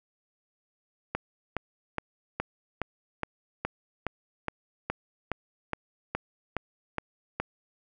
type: click train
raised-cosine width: 0.5 ms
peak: -14 dBFS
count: 16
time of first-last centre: 1.15-7.4 s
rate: 2.4 Hz
effects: none